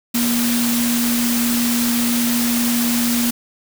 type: tone in noise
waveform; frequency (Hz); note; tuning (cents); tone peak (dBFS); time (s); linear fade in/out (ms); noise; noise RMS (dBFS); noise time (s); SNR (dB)
sine; 238.1; A#3; +37; -17; 0.14-3.31; 10; white; -22; 0.14-3.31; +2
effects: none